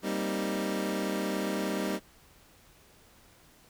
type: chord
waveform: 25% pulse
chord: C minor seventh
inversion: second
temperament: equal with one note detuned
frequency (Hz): 196 / 233.1 / 262.8 / 311.1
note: G3 / Bb3 / C4 / Eb4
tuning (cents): 0 / 0 / +8 / 0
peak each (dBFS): -29 / -34 / -34 / -31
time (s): 0.02-2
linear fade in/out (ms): 50
effects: pink hiss -59 dBFS RMS until 3.69 s